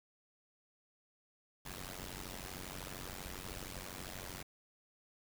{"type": "noise with amplitude modulation", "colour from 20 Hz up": "pink", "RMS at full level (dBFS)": -42, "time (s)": [1.65, 4.43], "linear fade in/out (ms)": 10, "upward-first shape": "sine", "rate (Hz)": 92.7, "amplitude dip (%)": 95, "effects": []}